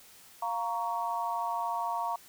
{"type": "chord", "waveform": "sine", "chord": "Bb minor", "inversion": "second", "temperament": "just", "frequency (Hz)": [699.2, 932.3, 1118.8], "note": ["F5", "Bb5", "Db6"], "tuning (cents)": [2, 0, 16], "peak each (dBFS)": [-35, -32, -36], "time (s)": [0.42, 2.16], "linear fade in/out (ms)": 5, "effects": ["white hiss -55 dBFS RMS until 2.28 s"]}